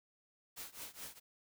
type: noise with tremolo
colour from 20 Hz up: white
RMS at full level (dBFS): -45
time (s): 0.56-1.2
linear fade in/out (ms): 20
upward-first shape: triangle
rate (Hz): 4.7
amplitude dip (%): 95
effects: none

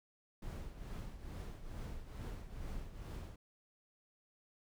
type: noise with tremolo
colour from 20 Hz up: brown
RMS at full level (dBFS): -42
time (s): 0.42-3.36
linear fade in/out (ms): 5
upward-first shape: triangle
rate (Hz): 2.3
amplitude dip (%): 70
effects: none

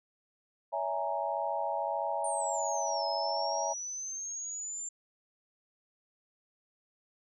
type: chord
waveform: sine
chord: A# half-diminished seventh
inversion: first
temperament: equal with one note detuned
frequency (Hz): 565.4 / 659.3 / 830.6 / 932.3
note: C#5 / E5 / G#5 / A#5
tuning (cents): +34 / 0 / 0 / 0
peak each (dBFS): -37 / -35 / -35 / -36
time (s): 0.72-3.74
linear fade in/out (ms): 20
type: exponential two-way sweep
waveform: sine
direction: down then up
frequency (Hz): 9060 to 5120 to 7300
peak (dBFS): -36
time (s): 2.24-4.89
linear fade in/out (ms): 5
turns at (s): 3.07
effects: none

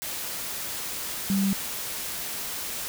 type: tone in noise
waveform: sine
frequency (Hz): 196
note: G3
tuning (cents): 0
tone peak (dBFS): -21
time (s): 1.3-1.53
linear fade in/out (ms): 0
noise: white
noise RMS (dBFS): -33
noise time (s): 0.02-2.88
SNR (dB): +9
effects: none

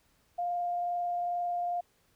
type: tone with frequency modulation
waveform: sine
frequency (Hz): 703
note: F5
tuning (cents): +11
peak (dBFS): -29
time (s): 0.38-1.81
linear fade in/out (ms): 10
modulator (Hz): 22.3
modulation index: 0.23
effects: pink hiss -69 dBFS RMS until 2.15 s

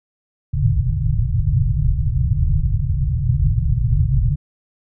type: low-pass noise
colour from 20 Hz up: white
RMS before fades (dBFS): -17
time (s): 0.53-4.36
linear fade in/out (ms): 10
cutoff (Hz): 150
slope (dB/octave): 96
effects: none

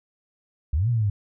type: linear two-way sweep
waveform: sine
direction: up then down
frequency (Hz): 62.4 to 123.2 to 98.1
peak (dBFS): -19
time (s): 0.73-1.1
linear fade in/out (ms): 5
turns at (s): 0.89
effects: none

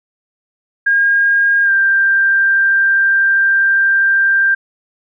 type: tone with pitch glide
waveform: sine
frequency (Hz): 1621 to 1583.1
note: G#6 to G6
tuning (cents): -42 to +17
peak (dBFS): -9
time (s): 0.86-4.55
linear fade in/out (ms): 10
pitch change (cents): -41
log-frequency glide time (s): 1.64-1.71
effects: none

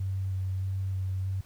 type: tone with vibrato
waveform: sine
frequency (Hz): 95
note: F#2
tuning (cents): +46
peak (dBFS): -28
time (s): 0-1.41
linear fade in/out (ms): 5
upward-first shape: square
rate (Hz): 1.6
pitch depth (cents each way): 12
effects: pink hiss -59 dBFS RMS until 1.45 s

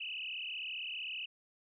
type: tone with frequency modulation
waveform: sine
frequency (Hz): 2762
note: F7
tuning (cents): -20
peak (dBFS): -38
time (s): 0-1.26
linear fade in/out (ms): 10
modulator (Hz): 37.7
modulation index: 6.2
effects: none

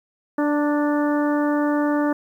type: harmonic tone with a mistuned harmonic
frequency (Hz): 293.7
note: D4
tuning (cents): 0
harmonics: 1 / 2 / 3 / 4 / 5 / 6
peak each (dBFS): -19 / -25 / -29 / -31 / -33 / -35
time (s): 0.38-2.13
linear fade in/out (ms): 5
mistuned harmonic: 3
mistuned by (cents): +16
effects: 9-bit

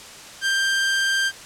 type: tone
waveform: sawtooth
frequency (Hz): 1581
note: G6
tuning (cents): +14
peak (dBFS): -15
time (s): 0.41-1.32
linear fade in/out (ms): 50
effects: white hiss -40 dBFS RMS until 1.45 s + low-pass 8000 Hz 12 dB/octave

